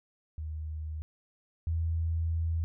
sine tone pair in turn, 77.78 / 82.14 Hz, D#2 / E2, 0 / -6 cents, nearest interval minor second, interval 94 cents, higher second, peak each -34 / -27 dBFS, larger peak second, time 0.38-1.02 / 1.67-2.64 s, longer second, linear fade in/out 0 ms, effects none

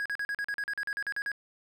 triangle tone bursts, 1652 Hz, G#6, 10 cents flat, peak -28 dBFS, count 14, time 0-1.317 s, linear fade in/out 0 ms, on 56 ms, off 41 ms, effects none

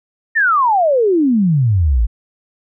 sine exponential sweep, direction down, 1864.7 to 50.6 Hz, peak -10 dBFS, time 0.35-2.07 s, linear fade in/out 20 ms, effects none

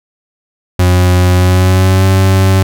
40% pulse tone with pitch glide, 90.4 to 95.44 Hz, F#2 to G2, -40 to -46 cents, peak -5 dBFS, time 0.79-2.63 s, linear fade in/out 5 ms, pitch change +94 cents, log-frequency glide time 1.32-2.06 s, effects none

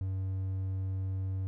triangle tone, 95.1 Hz, F#2, 48 cents sharp, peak -29 dBFS, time 0.01-1.47 s, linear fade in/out 0 ms, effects none

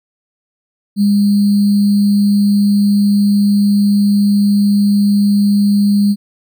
sine tone with sample-and-hold, 203.1 Hz, G#3, 38 cents flat, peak -8 dBFS, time 0.96-6.16 s, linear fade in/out 50 ms, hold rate 4410 Hz, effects none

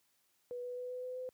sine tone with pitch steps, 490 / 493.7 / 497.4 / 501.2 / 504.9 / 508.7 Hz, B4 / B4 / B4 / B4 / B4 / C5, -14 / -1 / +12 / +25 / +38 / -49 cents, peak -39 dBFS, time 0.51-1.29 s, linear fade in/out 0 ms, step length 130 ms, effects white hiss -75 dBFS RMS until 1.33 s + high-pass 60 Hz 12 dB/octave

